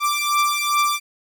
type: beating tone pair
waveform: sawtooth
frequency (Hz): 1174.7 / 1177.2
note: D6 / D6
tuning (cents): 0 / +4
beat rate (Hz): 2.5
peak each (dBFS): -17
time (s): 0-1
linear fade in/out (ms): 50
effects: none